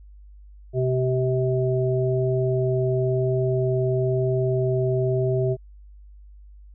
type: harmonic tone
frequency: 128.5 Hz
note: C3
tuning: 31 cents flat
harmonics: 1 / 3 / 5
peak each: -22 / -23 / -28 dBFS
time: 0.73-5.57 s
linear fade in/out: 50 ms
effects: added 50 Hz sine -43 dBFS peak until 6.74 s